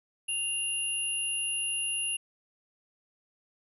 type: tone pair together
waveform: sine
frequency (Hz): 2794 / 10549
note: F7 / E9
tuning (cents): 0 / 0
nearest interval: octave + major seventh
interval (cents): 2300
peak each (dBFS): -31 / -32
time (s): 0.28-2.17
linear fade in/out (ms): 10
effects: none